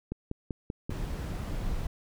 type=click train; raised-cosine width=3 ms; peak=-20 dBFS; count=5; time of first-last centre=0.12-0.895 s; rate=5.16 Hz
type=noise; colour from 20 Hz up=brown; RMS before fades=-33 dBFS; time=0.9-1.87 s; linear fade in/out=5 ms
effects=none